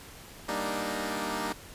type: chord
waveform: 10% pulse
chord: Eb major seventh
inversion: first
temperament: equal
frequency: 196 / 233.1 / 293.7 / 311.1 Hz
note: G3 / Bb3 / D4 / Eb4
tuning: 0 / 0 / 0 / 0 cents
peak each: -28 dBFS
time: 0.48-1.53 s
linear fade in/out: 10 ms
effects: pink hiss -48 dBFS RMS until 1.74 s + resampled to 32000 Hz